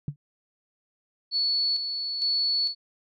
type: tone with exponential decay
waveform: sine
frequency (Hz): 144.1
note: D3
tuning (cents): -33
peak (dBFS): -22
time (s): 0.08-0.16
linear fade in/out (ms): 2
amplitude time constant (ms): 17
type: tone with tremolo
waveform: sine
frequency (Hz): 4423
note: C#8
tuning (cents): -5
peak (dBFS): -22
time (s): 1.31-2.75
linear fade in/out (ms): 50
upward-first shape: square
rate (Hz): 1.1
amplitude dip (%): 50
effects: none